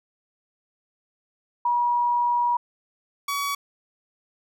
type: tone pair in turn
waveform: sine / sawtooth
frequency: 962 / 1131.8 Hz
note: B5 / C#6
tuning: -46 / +36 cents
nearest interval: minor third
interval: 282 cents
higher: second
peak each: -19 / -21 dBFS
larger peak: first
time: 1.65-2.57 / 3.28-3.55 s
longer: first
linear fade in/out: 5 ms
effects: none